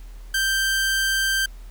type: tone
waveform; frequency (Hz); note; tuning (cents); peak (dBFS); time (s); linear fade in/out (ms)
sawtooth; 1568; G6; 0; -16; 0.34-1.46; 5
effects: added 40 Hz sine -36 dBFS peak until 1.7 s + pink hiss -54 dBFS RMS until 1.7 s